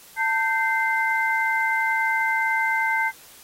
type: tone cluster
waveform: sine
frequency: 895 / 1557 / 2076 Hz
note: A5 / G6 / C7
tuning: +29 / -12 / -14 cents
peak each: -24 dBFS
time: 0.16-3.12 s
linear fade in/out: 50 ms
effects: white hiss -48 dBFS RMS until 3.43 s + AAC 48 kbps